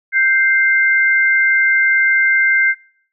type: tone pair together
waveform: sine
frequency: 1568 / 2093 Hz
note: G6 / C7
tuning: 0 / 0 cents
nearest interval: perfect fourth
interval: 500 cents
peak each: -13 dBFS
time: 0.12-2.75 s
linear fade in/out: 50 ms
effects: noise-tail reverb RT60 0.6 s tail -26 dB re dry